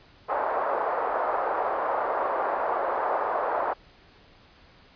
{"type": "band-pass noise", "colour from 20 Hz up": "pink", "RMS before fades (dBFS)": -27, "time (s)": [0.28, 3.74], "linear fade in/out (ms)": 20, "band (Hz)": [530, 1200], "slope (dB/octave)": 24, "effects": ["pink hiss -55 dBFS RMS until 4.95 s", "resampled to 11025 Hz"]}